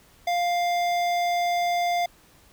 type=tone with notch filter; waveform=square; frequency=700 Hz; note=F5; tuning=4 cents sharp; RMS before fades=-24 dBFS; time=0.27-2.06 s; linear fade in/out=5 ms; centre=9900 Hz; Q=0.67; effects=pink hiss -56 dBFS RMS until 2.52 s